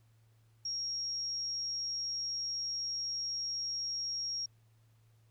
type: tone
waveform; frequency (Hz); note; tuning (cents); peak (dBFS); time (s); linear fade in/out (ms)
sine; 5588; F8; 0; -34; 0.65-4.46; 5
effects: added 112 Hz sine -63 dBFS peak until 5.3 s + pink hiss -75 dBFS RMS until 5.3 s